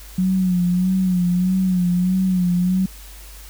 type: tone with vibrato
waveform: sine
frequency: 182.5 Hz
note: F#3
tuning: 24 cents flat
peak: -15 dBFS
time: 0.18-2.86 s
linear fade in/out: 5 ms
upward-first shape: sine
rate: 1.6 Hz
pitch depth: 57 cents each way
effects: added 50 Hz sine -38 dBFS peak until 3.49 s + white hiss -43 dBFS RMS until 3.49 s